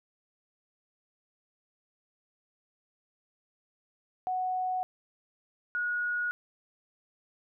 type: tone pair in turn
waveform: sine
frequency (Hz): 740 / 1450.4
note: F#5 / F#6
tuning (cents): 0 / -35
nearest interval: octave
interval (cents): 1165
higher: second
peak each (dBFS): -28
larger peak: neither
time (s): 4.27-4.83 / 5.75-6.31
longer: neither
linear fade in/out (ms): 0
effects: none